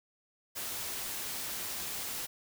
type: noise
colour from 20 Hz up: white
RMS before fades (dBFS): -38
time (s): 0.55-2.27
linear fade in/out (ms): 20
effects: none